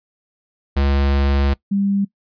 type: tone pair in turn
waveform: square / sine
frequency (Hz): 69.5 / 198.74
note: C#2 / G3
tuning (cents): +5 / +24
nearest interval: octave + tritone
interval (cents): 1819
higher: second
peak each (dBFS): -15 / -15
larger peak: neither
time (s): 0.76-1.54 / 1.71-2.05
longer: first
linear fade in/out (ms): 10
effects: noise-tail reverb RT60 0.1 s tail -21 dB re dry + resampled to 11025 Hz